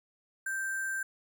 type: tone with sample-and-hold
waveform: sine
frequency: 1569 Hz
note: G6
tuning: 1 cent sharp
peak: -31 dBFS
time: 0.46-1.03 s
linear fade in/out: 5 ms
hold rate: 8820 Hz
effects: none